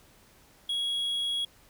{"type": "tone", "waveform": "triangle", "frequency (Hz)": 3322, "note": "G#7", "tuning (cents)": 0, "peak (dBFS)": -26, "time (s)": [0.69, 1.45], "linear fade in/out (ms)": 5, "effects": ["pink hiss -59 dBFS RMS until 1.69 s"]}